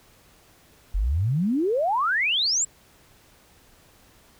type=exponential sweep; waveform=sine; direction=up; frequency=41.72 to 7840 Hz; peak=-20 dBFS; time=0.94-2.65 s; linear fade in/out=10 ms; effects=pink hiss -56 dBFS RMS until 4.39 s